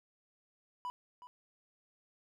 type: tone with echo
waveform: triangle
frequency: 987.8 Hz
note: B5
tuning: in tune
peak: -35 dBFS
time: 0.85-0.9 s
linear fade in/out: 0 ms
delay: 370 ms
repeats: 1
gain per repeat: -13 dB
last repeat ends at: 1.27 s
effects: none